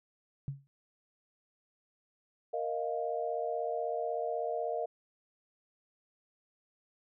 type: tone with exponential decay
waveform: sine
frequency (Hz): 138.59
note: C#3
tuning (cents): 0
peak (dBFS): -30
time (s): 0.48-0.67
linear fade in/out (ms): 0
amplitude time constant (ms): 40
type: chord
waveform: sine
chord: Bb suspended fourth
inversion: none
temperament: equal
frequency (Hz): 466.2 / 622.3 / 698.5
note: Bb4 / Eb5 / F5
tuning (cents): 0 / 0 / 0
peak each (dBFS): -36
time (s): 2.53-4.86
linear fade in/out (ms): 10
effects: none